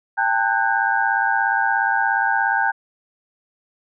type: tone cluster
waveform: sine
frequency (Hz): 795 / 892 / 1489 / 1606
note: G5 / A5 / F#6 / G6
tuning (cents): +24 / +23 / +11 / +41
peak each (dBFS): -22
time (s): 0.17-2.72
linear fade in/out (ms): 20
effects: none